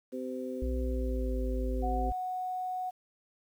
harmonic tone, 128.5 Hz, C3, 31 cents flat, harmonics 2 / 3 / 4, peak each -37 / -40 / -39 dBFS, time 0.12-2.11 s, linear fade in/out 20 ms
sine tone with pitch glide, 61 to 54.34 Hz, B1 to A1, -21 to -21 cents, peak -30 dBFS, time 0.62-2.12 s, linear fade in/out 0 ms, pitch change -200 cents, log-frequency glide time 0.78-1.36 s
sine tone, 737 Hz, F#5, 7 cents flat, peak -32 dBFS, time 1.82-2.91 s, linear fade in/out 20 ms
effects 10-bit

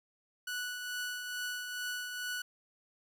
sawtooth tone with tremolo, 1477 Hz, F#6, 3 cents flat, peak -31 dBFS, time 0.47-2.42 s, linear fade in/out 5 ms, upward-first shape triangle, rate 2.3 Hz, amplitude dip 45%, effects none

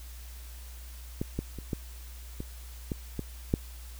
clicks, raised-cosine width 3 ms, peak -17 / -17 / -27 / -17 / -23 / -18 / -19 / -11 dBFS, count 8, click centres 1.215 / 1.39 / 1.587 / 1.732 / 2.404 / 2.918 / 3.193 / 3.539 s, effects added 60 Hz sine -42 dBFS peak until 3.99 s + white hiss -52 dBFS RMS until 3.99 s

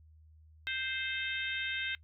harmonic tone, 523.3 Hz, C5, in tune, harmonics 3 / 4 / 5 / 6 / 7, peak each -38 / -39 / -40 / -41 / -41 dBFS, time 0.67-1.95 s, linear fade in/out 0 ms, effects noise-tail reverb RT60 0.1 s tail -21 dB re dry + added 78 Hz sine -56 dBFS peak until 2.03 s

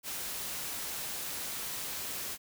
white noise, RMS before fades -38 dBFS, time 0.03-2.38 s, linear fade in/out 50 ms, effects none

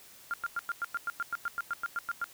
sine tone bursts, 1396.9 Hz, F6, in tune, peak -29 dBFS, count 16, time 0.31-2.242 s, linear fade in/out 0 ms, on 27 ms, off 100 ms, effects white hiss -54 dBFS RMS until 2.33 s

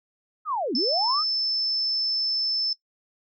sine linear two-way sweep, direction down then up, 1318.5 to 217.8 to 1318.5 Hz, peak -24 dBFS, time 0.45-1.24 s, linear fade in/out 50 ms, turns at 0.75 s
sine tone, 5274 Hz, E8, in tune, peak -23 dBFS, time 0.75-2.73 s, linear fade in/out 2 ms
effects noise-tail reverb RT60 0.1 s tail -18 dB re dry

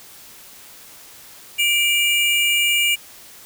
square tone pair together, 2351 / 2857 Hz, D7 / F7, +1 / +39 cents, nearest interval minor third, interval 338 cents, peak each -19 dBFS, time 1.58-2.96 s, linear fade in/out 20 ms, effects white hiss -43 dBFS RMS until 3.45 s

